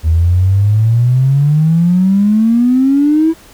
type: exponential sweep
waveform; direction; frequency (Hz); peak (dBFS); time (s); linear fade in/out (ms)
triangle; up; 78 to 330; -3; 0.03-3.34; 50
effects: tanh soft clip ceiling -5 dBFS + pink hiss -41 dBFS RMS until 3.53 s